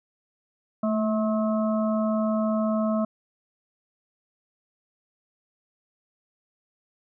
harmonic tone with a mistuned harmonic, 215.3 Hz, A3, 37 cents flat, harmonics 1 / 3 / 5 / 6, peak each -23 / -27 / -35 / -36 dBFS, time 0.83-3.05 s, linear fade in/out 5 ms, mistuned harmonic 1, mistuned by +34 cents, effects none

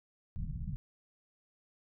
pink low-pass noise, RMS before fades -38 dBFS, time 0.36-0.76 s, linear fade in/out 0 ms, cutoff 190 Hz, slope 48 dB/octave, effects none

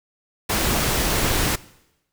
pink noise, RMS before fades -21 dBFS, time 0.49-1.56 s, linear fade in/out 10 ms, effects noise-tail reverb RT60 0.9 s tail -20 dB re dry

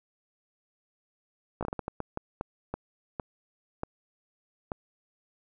slowing click train, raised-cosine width 1 ms, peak -18 dBFS, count 14, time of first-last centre 1.61-4.718 s, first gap 17 ms, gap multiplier 1.39, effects none

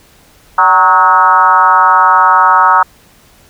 sine tone with frequency modulation, 1106 Hz, C#6, 4 cents flat, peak -4 dBFS, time 0.58-2.83 s, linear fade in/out 5 ms, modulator 176 Hz, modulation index 1.7, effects pink hiss -45 dBFS RMS until 3.49 s

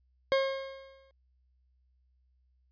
40% pulse tone with exponential decay, 539 Hz, C#5, 49 cents flat, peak -21 dBFS, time 0.32-1.11 s, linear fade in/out 0 ms, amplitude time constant 170 ms, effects added 63 Hz sine -66 dBFS peak until 2.71 s + resampled to 11025 Hz

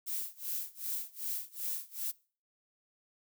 violet noise with tremolo, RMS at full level -35 dBFS, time 0.06-2.12 s, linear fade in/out 20 ms, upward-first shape sine, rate 2.6 Hz, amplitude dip 95%, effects noise-tail reverb RT60 0.4 s tail -23 dB re dry

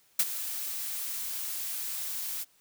blue noise with ADSR envelope, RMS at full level -22 dBFS, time 0.19-2.45 s, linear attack 7 ms, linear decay 43 ms, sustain -13 dB, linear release 32 ms, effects white hiss -65 dBFS RMS until 2.6 s

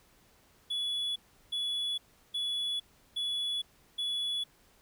triangle tone bursts, 3407 Hz, G#7, 44 cents sharp, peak -29 dBFS, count 5, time 0.7-4.44 s, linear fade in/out 10 ms, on 460 ms, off 360 ms, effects pink hiss -64 dBFS RMS until 4.81 s

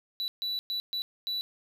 triangle tone bursts at uneven times, 3951 Hz, B7, in tune, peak -28 dBFS, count 5, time 0.2-0.28 / 0.42-0.59 / 0.7-0.8 / 0.93-1.02 / 1.27-1.41 s, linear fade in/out 0 ms, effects none

